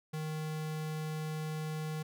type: tone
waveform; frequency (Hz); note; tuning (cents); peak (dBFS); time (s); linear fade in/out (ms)
square; 155.56; D#3; 0; -36; 0.13-2.03; 10
effects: none